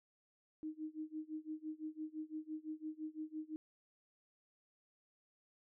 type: tone with tremolo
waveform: sine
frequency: 311.1 Hz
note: D#4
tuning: in tune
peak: -39 dBFS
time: 0.63-3.56 s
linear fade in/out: 0 ms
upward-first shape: sine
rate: 5.9 Hz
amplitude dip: 95%
effects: none